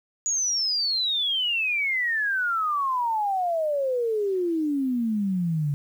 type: exponential sweep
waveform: sine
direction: down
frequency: 6850 to 140.3 Hz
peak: -22 dBFS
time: 0.26-5.74 s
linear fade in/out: 0 ms
effects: 9-bit